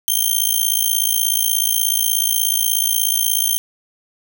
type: tone with amplitude modulation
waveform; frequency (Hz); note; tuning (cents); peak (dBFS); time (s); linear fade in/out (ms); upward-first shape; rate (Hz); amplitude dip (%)
5% pulse; 3161; G7; +14; -3; 0.08-3.58; 0; sine; 56.6; 90
effects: none

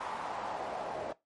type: noise with band-pass filter sweep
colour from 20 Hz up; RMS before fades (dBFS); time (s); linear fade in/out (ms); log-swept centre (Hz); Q
pink; -38; 0-1.13; 10; 1000 to 620; 2.8
effects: noise-tail reverb RT60 0.2 s tail -19 dB re dry + MP3 48 kbps

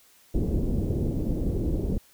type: low-pass noise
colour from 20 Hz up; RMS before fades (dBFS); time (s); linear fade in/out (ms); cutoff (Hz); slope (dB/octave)
pink; -26; 0.34-1.98; 5; 420; 24
effects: white hiss -58 dBFS RMS until 2.13 s

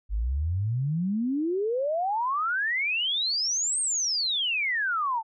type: exponential two-way sweep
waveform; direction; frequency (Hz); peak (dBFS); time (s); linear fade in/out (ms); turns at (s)
sine; up then down; 48.14 to 8700 to 860; -24; 0.09-5.23; 50; 3.8
effects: none

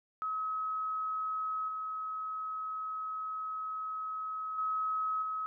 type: tone with level steps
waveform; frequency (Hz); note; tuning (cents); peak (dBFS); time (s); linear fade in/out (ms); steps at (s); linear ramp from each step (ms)
sine; 1279; D#6; +47; -32 / -35 / -30 / -33; 0.22-5.46; 0; 1.68 / 4.58 / 5.22; 5
effects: none

